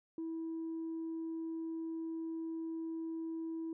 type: tone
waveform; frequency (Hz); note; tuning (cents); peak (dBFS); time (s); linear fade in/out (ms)
sine; 326.2; E4; -18; -36; 0.18-3.73; 2
effects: tanh soft clip ceiling -35 dBFS